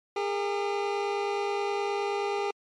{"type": "tone pair together", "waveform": "25% pulse", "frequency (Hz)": [404.4, 453.9], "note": ["G#4", "A#4"], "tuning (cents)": [-46, -46], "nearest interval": "major second", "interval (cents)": 200, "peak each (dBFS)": [-24, -31], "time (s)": [0.16, 2.51], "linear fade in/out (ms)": 5, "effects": ["low-pass 4000 Hz 12 dB/octave", "MP3 64 kbps"]}